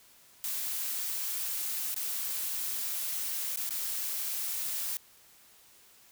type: noise with dropouts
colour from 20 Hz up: blue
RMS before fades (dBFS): -34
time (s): 0.44-4.97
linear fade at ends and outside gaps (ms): 0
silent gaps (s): 1.943-1.963 / 3.56-3.573 / 3.692-3.707
effects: white hiss -59 dBFS RMS until 6.11 s